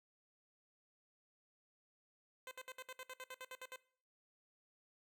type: tone bursts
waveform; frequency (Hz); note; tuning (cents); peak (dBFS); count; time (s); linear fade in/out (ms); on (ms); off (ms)
10% pulse; 514; C5; -31; -39; 13; 2.47-3.76; 2; 42; 62
effects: noise-tail reverb RT60 0.5 s tail -20 dB re dry